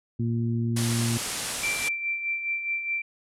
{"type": "harmonic tone", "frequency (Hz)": 116.54, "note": "A#2", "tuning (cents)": 0, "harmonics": [1, 2, 3], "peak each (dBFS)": [-25, -28, -37], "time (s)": [0.19, 1.18], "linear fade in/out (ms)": 10}
{"type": "low-pass noise", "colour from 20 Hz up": "white", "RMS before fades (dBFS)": -32, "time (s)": [0.76, 1.89], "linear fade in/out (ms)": 10, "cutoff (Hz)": 11000, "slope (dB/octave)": 48}
{"type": "tone with tremolo", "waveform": "sine", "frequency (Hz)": 2349, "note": "D7", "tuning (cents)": 0, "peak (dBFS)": -24, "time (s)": [1.63, 3.02], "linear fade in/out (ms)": 5, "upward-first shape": "sine", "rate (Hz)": 4.8, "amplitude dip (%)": 55}
{"effects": []}